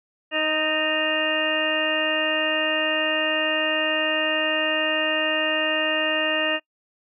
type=harmonic tone with a mistuned harmonic; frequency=311.1 Hz; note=D#4; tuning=in tune; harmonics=1 / 2 / 3 / 4 / 5 / 6 / 8 / 9; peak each=-31 / -26 / -36 / -33 / -37 / -26 / -31 / -25 dBFS; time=0.31-6.6 s; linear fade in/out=50 ms; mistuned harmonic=6; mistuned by=-19 cents; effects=noise-tail reverb RT60 0.1 s tail -24 dB re dry